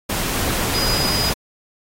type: tone in noise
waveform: sine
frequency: 4944 Hz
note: D#8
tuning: 12 cents flat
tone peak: -21 dBFS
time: 0.74-1.31 s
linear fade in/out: 10 ms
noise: pink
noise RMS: -22 dBFS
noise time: 0.09-1.34 s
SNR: -2 dB
effects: AAC 48 kbps